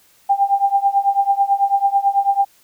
sine tone with tremolo, 795 Hz, G5, 24 cents sharp, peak -9 dBFS, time 0.29-2.45 s, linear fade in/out 10 ms, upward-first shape triangle, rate 9.1 Hz, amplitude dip 95%, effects white hiss -54 dBFS RMS until 2.63 s

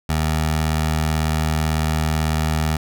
15% pulse tone with notch filter, 78.1 Hz, D#2, 7 cents sharp, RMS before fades -20 dBFS, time 0.09-2.77 s, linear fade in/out 5 ms, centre 310 Hz, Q 1.3, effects none

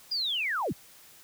sine linear sweep, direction down, 4978 to 63.5 Hz, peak -27 dBFS, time 0.11-0.73 s, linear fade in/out 10 ms, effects white hiss -54 dBFS RMS until 1.23 s

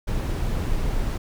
brown noise, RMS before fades -24 dBFS, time 0.07-1.18 s, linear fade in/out 10 ms, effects none

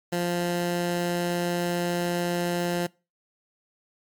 15% pulse tone, 174.61 Hz, F3, in tune, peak -18 dBFS, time 0.12-2.87 s, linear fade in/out 10 ms, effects noise-tail reverb RT60 0.3 s tail -24 dB re dry + MP3 96 kbps

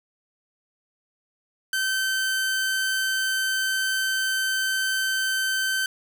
sawtooth tone, 1543 Hz, G6, 28 cents flat, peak -19 dBFS, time 1.73-5.86 s, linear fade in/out 2 ms, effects 10-bit

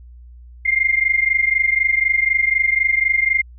sine tone pair together, 2099 / 2123 Hz, C7 / C7, +5 / +25 cents, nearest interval unison, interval 20 cents, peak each -17 dBFS, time 0.65-3.42 s, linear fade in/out 10 ms, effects added 60 Hz sine -38 dBFS peak until 3.58 s

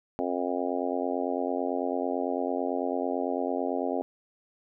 harmonic tone, 89 Hz, F2, 33 cents sharp, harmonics 3 / 4 / 5 / 6 / 7 / 8 / 9, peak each -32 / -35 / -34 / -36 / -34 / -36 / -37 dBFS, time 0.19-4.02 s, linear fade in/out 0 ms, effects none

